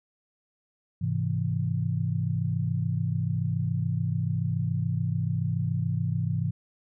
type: chord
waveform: sine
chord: Ab augmented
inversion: none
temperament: equal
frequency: 103.83 / 130.81 / 164.81 Hz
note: Ab2 / C3 / E3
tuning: 0 / 0 / 0 cents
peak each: -29 dBFS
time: 1.01-6.51 s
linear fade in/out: 10 ms
effects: none